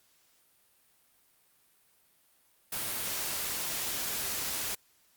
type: noise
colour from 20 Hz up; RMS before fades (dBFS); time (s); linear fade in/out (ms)
white; -34; 2.72-4.75; 5
effects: white hiss -67 dBFS RMS until 5.16 s + Opus 48 kbps